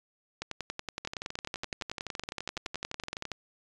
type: two click trains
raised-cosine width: 0.2 ms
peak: -19 / -17 dBFS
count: 27 / 32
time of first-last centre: 1.05-3.253 / 0.42-3.317 s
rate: 11.8 / 10.7 Hz
effects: resampled to 22050 Hz